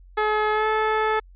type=tone with pitch glide; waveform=15% pulse; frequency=426.8 to 434.3 Hz; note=G#4 to A4; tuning=+47 to -23 cents; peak=-13 dBFS; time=0.17-1.2 s; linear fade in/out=10 ms; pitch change=+30 cents; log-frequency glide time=0.52-0.67 s; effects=added 45 Hz sine -45 dBFS peak until 1.35 s + resampled to 8000 Hz